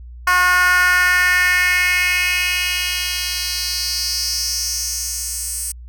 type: tone with high-pass filter sweep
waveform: 10% pulse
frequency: 361.5 Hz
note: F#4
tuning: 40 cents flat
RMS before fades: -18 dBFS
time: 0.27-5.72 s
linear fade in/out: 5 ms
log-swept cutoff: 1200 to 8400 Hz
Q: 3.2
effects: added 60 Hz sine -33 dBFS peak until 5.88 s